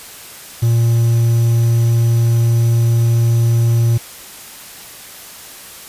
triangle tone with quantisation, 116.54 Hz, A#2, in tune, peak -8 dBFS, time 0.62-3.98 s, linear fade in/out 10 ms, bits 6, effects white hiss -35 dBFS RMS until 5.88 s + resampled to 32000 Hz

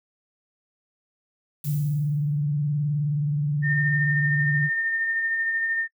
violet noise with exponential decay, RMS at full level -35 dBFS, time 1.64-2.43 s, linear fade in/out 2 ms, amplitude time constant 170 ms
sine tone with vibrato, 146.83 Hz, D3, in tune, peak -21 dBFS, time 1.64-4.7 s, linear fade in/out 50 ms, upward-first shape sine, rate 19 Hz, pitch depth 71 cents each way
sine tone with tremolo, 1817 Hz, A#6, 45 cents flat, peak -21 dBFS, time 3.62-5.88 s, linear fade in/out 50 ms, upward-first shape sine, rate 13 Hz, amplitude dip 30%
effects noise-tail reverb RT60 0.1 s tail -26 dB re dry

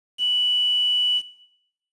sine tone with quantisation, 2960 Hz, F#7, in tune, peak -18 dBFS, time 0.18-1.22 s, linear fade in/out 50 ms, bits 7, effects noise-tail reverb RT60 0.8 s tail -17 dB re dry + resampled to 24000 Hz

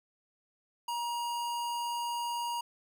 square tone, 949 Hz, A#5, 31 cents sharp, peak -33 dBFS, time 0.88-2.61 s, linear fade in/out 5 ms, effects none

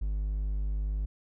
triangle tone, 50.8 Hz, G#1, 38 cents flat, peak -26 dBFS, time 0.01-1.06 s, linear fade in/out 10 ms, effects none

